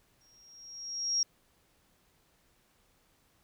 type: tone with exponential growth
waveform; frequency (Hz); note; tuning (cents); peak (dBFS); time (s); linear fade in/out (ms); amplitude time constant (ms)
sine; 5600; F8; +4; -24; 0.21-1.23; 2; 220
effects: pink hiss -69 dBFS RMS until 3.43 s

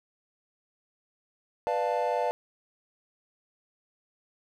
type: chord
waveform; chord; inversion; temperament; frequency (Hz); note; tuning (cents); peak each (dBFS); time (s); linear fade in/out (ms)
triangle; B half-diminished seventh; none; equal with one note detuned; 493.9 / 594.2 / 698.5 / 880; B4 / D5 / F5 / A5; 0 / +20 / 0 / 0; -29; 1.67-2.31; 0
effects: none

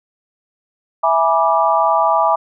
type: chord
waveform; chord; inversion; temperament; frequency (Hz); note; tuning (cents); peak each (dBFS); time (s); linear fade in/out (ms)
sine; E dominant seventh; none; equal with one note detuned; 659.3 / 830.6 / 974.7 / 1174.7; E5 / G#5 / B5 / D6; 0 / 0 / -23 / 0; -17; 1.03-2.36; 10
effects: none

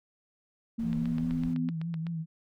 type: tone with pitch glide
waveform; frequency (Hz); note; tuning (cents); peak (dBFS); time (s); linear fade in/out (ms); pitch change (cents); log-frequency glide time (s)
sine; 228.5 to 250.6; A#3 to B3; -34 to +25; -29; 0.78-1.7; 10; +159; 0.91-1.37
type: noise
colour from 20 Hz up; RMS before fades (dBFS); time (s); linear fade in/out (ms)
brown; -44; 0.79-1.54; 5
type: tone with vibrato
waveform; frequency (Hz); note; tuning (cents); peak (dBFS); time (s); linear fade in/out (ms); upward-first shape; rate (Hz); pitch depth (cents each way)
sine; 164.81; E3; 0; -31; 0.82-2.26; 50; triangle; 4.9; 62
type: click train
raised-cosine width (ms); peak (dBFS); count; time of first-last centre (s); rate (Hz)
0.3; -29; 10; 0.93-2.068; 7.91
effects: none

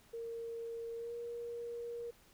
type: tone with pitch glide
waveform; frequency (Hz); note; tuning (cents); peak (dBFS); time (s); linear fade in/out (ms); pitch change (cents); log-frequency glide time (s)
sine; 461.7 to 471.9; A#4 to A#4; -17 to +21; -40; 0.13-2.11; 10; +38; 0.96-1.14
effects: pink hiss -65 dBFS RMS until 2.33 s

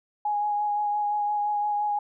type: tone with vibrato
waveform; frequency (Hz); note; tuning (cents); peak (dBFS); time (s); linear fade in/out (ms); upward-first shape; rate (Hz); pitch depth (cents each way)
sine; 830.6; G#5; 0; -23; 0.25-1.99; 5; sine; 5.8; 16
effects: none

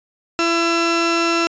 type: tone pair together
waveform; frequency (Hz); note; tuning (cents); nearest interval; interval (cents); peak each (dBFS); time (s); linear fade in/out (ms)
sawtooth; 335.9 / 1343.6; E4 / E6; +33 / +33; 2 octaves; 2400; -14; 0.39-1.47; 0
effects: resampled to 16000 Hz

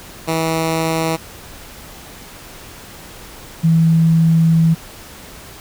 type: tone pair in turn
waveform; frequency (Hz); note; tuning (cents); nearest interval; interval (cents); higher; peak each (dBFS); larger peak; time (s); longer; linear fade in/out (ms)
10% pulse / sine; 162 / 163.41; E3 / E3; -30 / -15; unison; 15; second; -8 / -9; first; 0.27-1.17 / 3.63-4.75; second; 20
effects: pink hiss -37 dBFS RMS until 5.6 s

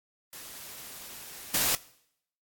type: noise with level steps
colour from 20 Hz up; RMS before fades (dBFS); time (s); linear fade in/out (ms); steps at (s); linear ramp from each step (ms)
white; -44 / -26; 0.33-1.75; 0; 1.54; 5
effects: noise-tail reverb RT60 0.7 s tail -20 dB re dry + AAC 64 kbps

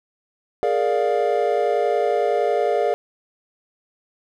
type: chord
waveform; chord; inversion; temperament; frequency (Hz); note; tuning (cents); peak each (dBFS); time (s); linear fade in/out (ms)
triangle; Bb dominant seventh; third; equal with one note detuned; 415.3 / 466.2 / 587.3 / 702.9; Ab4 / Bb4 / D5 / F5; 0 / 0 / 0 / +11; -21; 0.63-2.94; 0
effects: none

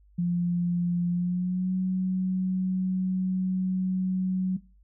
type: tone with pitch glide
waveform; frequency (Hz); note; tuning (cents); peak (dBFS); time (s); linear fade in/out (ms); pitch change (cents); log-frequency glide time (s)
sine; 174.61 to 186.06; F3 to F#3; 0 to +10; -23; 0.18-4.57; 10; +110; 1.09-1.74
effects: noise-tail reverb RT60 0.3 s tail -19 dB re dry + added 50 Hz sine -55 dBFS peak until 4.83 s

